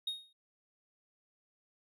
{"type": "tone with exponential decay", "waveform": "triangle", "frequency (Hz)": 3729, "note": "A#7", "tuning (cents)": 0, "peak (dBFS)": -29, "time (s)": [0.07, 0.33], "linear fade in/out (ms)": 5, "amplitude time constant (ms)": 55, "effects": ["tanh soft clip ceiling -25 dBFS"]}